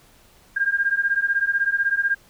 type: beating tone pair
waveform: sine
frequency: 1600 / 1616 Hz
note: G6 / G#6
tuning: +35 / -48 cents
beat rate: 16 Hz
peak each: -22 / -21 dBFS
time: 0.56-2.15 s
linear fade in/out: 10 ms
effects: pink hiss -54 dBFS RMS until 2.29 s